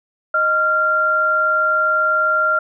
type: tone pair together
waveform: sine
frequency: 622.3 / 1383.8 Hz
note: D#5 / F6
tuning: 0 / -16 cents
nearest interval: octave + major second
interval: 1384 cents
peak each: -22 / -14 dBFS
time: 0.34-2.59 s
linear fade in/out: 5 ms
effects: none